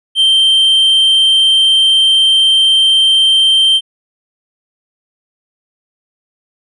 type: tone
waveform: triangle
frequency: 3136 Hz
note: G7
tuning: in tune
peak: -5 dBFS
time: 0.15-3.81 s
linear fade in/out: 50 ms
effects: resampled to 24000 Hz